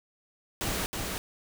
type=noise with echo; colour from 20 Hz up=pink; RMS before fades=-31 dBFS; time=0.61-0.86 s; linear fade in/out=0 ms; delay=320 ms; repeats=1; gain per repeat=-3 dB; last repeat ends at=1.18 s; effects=none